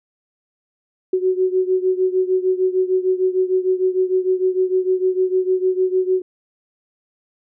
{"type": "beating tone pair", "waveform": "sine", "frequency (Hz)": [370, 376.6], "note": ["F#4", "F#4"], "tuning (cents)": [0, 31], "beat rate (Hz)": 6.6, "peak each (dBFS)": [-17, -20], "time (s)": [1.13, 6.22], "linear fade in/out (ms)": 5, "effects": []}